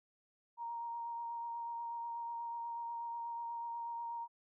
sine tone with vibrato, 935 Hz, A#5, 5 cents sharp, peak -39 dBFS, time 0.57-4.28 s, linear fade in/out 50 ms, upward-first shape sine, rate 8.2 Hz, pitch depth 13 cents each way, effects none

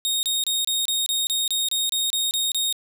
sawtooth tone bursts, 3718 Hz, A#7, 5 cents flat, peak -18 dBFS, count 13, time 0.05-2.726 s, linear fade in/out 0 ms, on 180 ms, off 28 ms, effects none

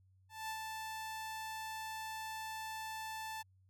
sawtooth tone with ADSR envelope, 880 Hz, A5, in tune, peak -35 dBFS, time 0.29-3.43 s, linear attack 200 ms, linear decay 75 ms, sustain -3 dB, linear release 19 ms, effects added 94 Hz sine -65 dBFS peak until 3.69 s

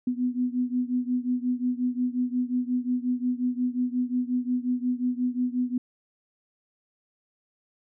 sine beating tone pair, 246.9 / 252.5 Hz, B3 / B3, 0 / +39 cents, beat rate 5.6 Hz, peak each -26 / -28 dBFS, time 0.07-5.78 s, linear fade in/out 5 ms, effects none

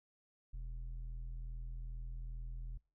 square tone with low-pass filter, 41.2 Hz, E1, in tune, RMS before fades -44 dBFS, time 0.53-2.78 s, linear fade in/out 10 ms, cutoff 85 Hz, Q 7.7, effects noise-tail reverb RT60 0.3 s tail -24 dB re dry

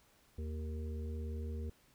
harmonic tone with a mistuned harmonic, 77.78 Hz, D#2, in tune, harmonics 1 / 3 / 5 / 6, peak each -38 / -48 / -52 / -52 dBFS, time 0.38-1.7 s, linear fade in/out 5 ms, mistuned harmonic 3, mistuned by -25 cents, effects pink hiss -68 dBFS RMS until 1.94 s

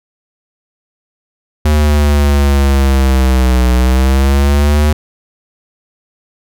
square linear two-way sweep, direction down then up, 76 to 61.74 to 76 Hz, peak -8 dBFS, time 1.65-4.93 s, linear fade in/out 5 ms, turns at 3.72 s, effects none

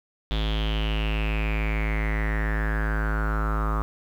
square tone with low-pass filter sweep, 53.5 Hz, A1, 48 cents flat, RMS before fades -25 dBFS, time 0.31-3.82 s, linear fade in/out 0 ms, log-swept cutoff 3500 to 1200 Hz, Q 7.7, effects 9-bit

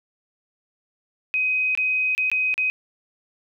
sine tone with dropouts, 2517 Hz, D#7, 19 cents sharp, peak -19 dBFS, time 1.34-2.7 s, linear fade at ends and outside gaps 0 ms, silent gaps 1.751-1.775 / 2.15-2.179 / 2.3-2.316 / 2.541-2.579 s, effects none

